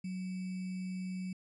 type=tone with sample-and-hold; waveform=sine; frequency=185.1 Hz; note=F#3; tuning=1 cent sharp; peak=-36 dBFS; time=0.04-1.33 s; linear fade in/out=5 ms; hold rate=2450 Hz; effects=resampled to 24000 Hz